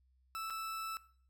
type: tone with dropouts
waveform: 40% pulse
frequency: 1317 Hz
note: E6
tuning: 2 cents flat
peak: -38 dBFS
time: 0.35-0.97 s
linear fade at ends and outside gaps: 0 ms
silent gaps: 0.5-0.505 s
effects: noise-tail reverb RT60 0.5 s tail -18 dB re dry + added 64 Hz sine -68 dBFS peak until 1.29 s